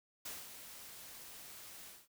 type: noise with ADSR envelope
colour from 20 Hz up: white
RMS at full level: -44 dBFS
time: 0.25-2.08 s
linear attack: 8 ms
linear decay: 200 ms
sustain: -8 dB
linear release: 210 ms
effects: none